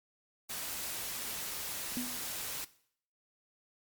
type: noise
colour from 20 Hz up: white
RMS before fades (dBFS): -39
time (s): 0.49-2.65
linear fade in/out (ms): 10
type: tone with exponential decay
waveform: sine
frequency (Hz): 246.9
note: B3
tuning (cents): 0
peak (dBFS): -31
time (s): 1.97-2.31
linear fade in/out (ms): 0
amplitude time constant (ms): 72
effects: noise-tail reverb RT60 0.6 s tail -18 dB re dry + MP3 96 kbps